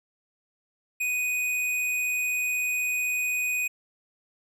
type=tone with hard clipping; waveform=sine; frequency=2489 Hz; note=D#7; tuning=in tune; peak=-26 dBFS; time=1-3.68 s; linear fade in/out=10 ms; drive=14 dB; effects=none